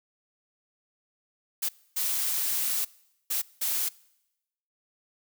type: noise bursts at uneven times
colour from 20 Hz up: blue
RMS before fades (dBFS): -28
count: 4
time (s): 1.62-1.69 / 1.96-2.85 / 3.3-3.42 / 3.61-3.89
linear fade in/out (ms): 10
effects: noise-tail reverb RT60 0.9 s tail -23 dB re dry